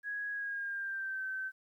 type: tone with pitch glide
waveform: sine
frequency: 1661.2 to 1541 Hz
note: G#6 to G6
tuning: 0 to -30 cents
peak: -35 dBFS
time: 0.03-1.52 s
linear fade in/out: 50 ms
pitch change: -130 cents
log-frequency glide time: 0.31-1.23 s
effects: 12-bit